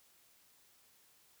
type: silence
effects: white hiss -67 dBFS RMS until 1.4 s